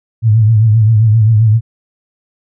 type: tone with vibrato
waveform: sine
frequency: 110 Hz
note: A2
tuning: in tune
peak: -5 dBFS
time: 0.22-1.61 s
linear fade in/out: 50 ms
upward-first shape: triangle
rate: 7.6 Hz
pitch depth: 97 cents each way
effects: none